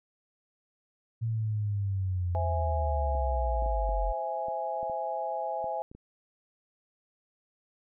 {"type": "linear sweep", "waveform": "sine", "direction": "down", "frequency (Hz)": [114.8, 43.72], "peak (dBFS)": -27, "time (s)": [1.21, 4.13], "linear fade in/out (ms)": 20}
{"type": "chord", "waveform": "sine", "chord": "C augmented", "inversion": "none", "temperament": "equal", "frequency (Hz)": [523.3, 659.3, 830.6], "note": ["C5", "E5", "G#5"], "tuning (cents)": [0, 0, 0], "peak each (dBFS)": [-37, -34, -33], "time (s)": [2.35, 5.82], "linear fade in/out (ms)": 0}
{"type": "clicks", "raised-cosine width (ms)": 3, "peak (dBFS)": -35, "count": 10, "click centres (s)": [3.151, 3.624, 3.661, 3.891, 4.484, 4.83, 4.898, 5.643, 5.915, 5.95]}
{"effects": []}